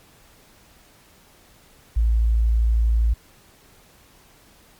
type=tone; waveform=sine; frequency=56.3 Hz; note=A1; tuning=40 cents sharp; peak=-15 dBFS; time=1.96-3.14 s; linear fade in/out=10 ms; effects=pink hiss -53 dBFS RMS until 4.79 s + MP3 96 kbps